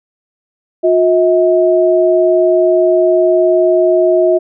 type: tone pair together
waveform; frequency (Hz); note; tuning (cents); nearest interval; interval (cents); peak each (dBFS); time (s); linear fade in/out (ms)
sine; 359.2 / 640; F4 / D#5; +49 / +49; minor seventh; 1000; -10; 0.83-4.39; 20
effects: none